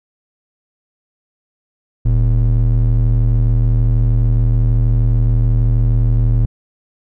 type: ring-modulated tone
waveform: triangle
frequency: 79.4 Hz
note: D#2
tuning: 36 cents sharp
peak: -5 dBFS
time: 2.05-6.46 s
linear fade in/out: 10 ms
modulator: 36.1 Hz
effects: none